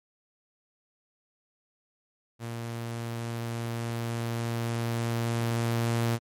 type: tone with level ramp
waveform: sawtooth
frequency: 116.54 Hz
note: A#2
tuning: in tune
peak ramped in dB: -30 to -20 dBFS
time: 2.39-6.19 s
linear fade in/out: 50 ms
effects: MP3 64 kbps